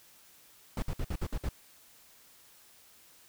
brown noise bursts, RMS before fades -32 dBFS, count 7, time 0.77-1.489 s, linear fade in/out 2 ms, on 53 ms, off 58 ms, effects white hiss -59 dBFS RMS until 3.28 s

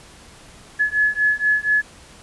sine beating tone pair, 1704 / 1708.2 Hz, G#6 / G#6, +44 / +48 cents, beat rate 4.2 Hz, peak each -19 dBFS, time 0.79-1.82 s, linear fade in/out 20 ms, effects pink hiss -45 dBFS RMS until 2.22 s + resampled to 24000 Hz

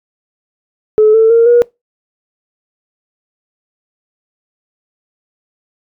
sine tone with pitch steps, 430 / 445.7 / 461.9 / 478.8 Hz, A4 / A4 / A#4 / A#4, -40 / +22 / -16 / +46 cents, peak -3 dBFS, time 0.98-1.62 s, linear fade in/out 0 ms, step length 160 ms, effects noise-tail reverb RT60 0.2 s tail -24 dB re dry + tanh soft clip ceiling 0 dBFS

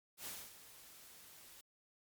white noise with ADSR envelope, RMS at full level -45 dBFS, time 0.17-1.61 s, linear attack 89 ms, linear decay 240 ms, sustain -13 dB, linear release 4 ms, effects MP3 96 kbps

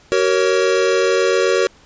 square chord, F# major, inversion none, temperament equal with one note detuned, 378.6 / 466.2 / 554.4 Hz, F#4 / A#4 / C#5, +40 / 0 / 0 cents, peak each -18 / -18 / -20 dBFS, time 0.12-1.67 s, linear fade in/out 0 ms, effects pink hiss -49 dBFS RMS until 1.85 s + resampled to 16000 Hz

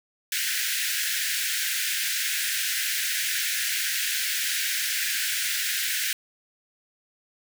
pink high-pass noise, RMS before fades -27 dBFS, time 0.32-6.13 s, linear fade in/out 2 ms, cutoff 1500 Hz, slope 96 dB/octave, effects none

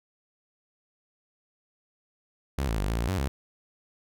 sawtooth tone with pitch steps, 68.9 / 55.2 / 48.99 / 56.8 / 57.8 / 94.5 / 68.2 Hz, C#2 / A1 / G1 / A#1 / A#1 / F#2 / C#2, -10 / +6 / 0 / -44 / -14 / +37 / -28 cents, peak -22 dBFS, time 2.58-3.28 s, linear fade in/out 0 ms, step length 100 ms, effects none

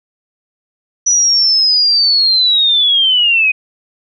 sine linear sweep, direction down, 5920 to 2481 Hz, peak -8 dBFS, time 1.06-3.52 s, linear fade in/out 10 ms, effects none

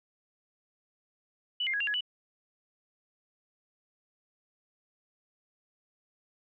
sine tone with pitch steps, 2962 / 2110 / 1661 / 2775 / 1680 / 2964 Hz, F#7 / C7 / G#6 / F7 / G#6 / F#7, +1 / +14 / 0 / -12 / +19 / +2 cents, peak -28 dBFS, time 1.6-2.008 s, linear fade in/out 5 ms, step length 68 ms, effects none

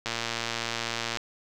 click train, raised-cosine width 0.2 ms, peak -12 dBFS, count 130, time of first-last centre 0.06-1.172 s, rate 116 Hz, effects none

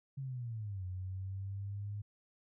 sine linear two-way sweep, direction down then up, 138.59 to 91.2 to 103.6 Hz, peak -38 dBFS, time 0.17-2.02 s, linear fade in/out 10 ms, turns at 0.85 s, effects none

